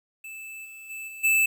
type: tone with level steps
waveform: square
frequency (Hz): 2632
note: E7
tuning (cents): -3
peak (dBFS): -38 / -42 / -35 / -39 / -19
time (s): 0.24-1.46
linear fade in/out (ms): 5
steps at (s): 0.64 / 0.89 / 1.07 / 1.23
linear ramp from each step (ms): 20
effects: 10-bit